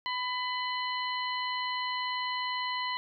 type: harmonic tone with a mistuned harmonic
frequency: 999 Hz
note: B5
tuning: 20 cents sharp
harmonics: 1 / 2 / 3 / 4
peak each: -33 / -36 / -38 / -39 dBFS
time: 0.06-2.97 s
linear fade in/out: 0 ms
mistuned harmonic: 4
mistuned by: +53 cents
effects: none